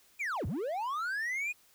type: linear two-way sweep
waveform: triangle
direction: down then up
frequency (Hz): 2500 to 65.41 to 2500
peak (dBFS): -30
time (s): 0.19-1.53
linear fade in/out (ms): 20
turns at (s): 0.46
effects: white hiss -64 dBFS RMS until 1.74 s